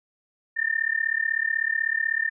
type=tone with amplitude modulation; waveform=sine; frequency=1800 Hz; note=A6; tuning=39 cents sharp; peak=-18 dBFS; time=0.56-2.3 s; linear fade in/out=20 ms; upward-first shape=sine; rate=36.1 Hz; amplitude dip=95%; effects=none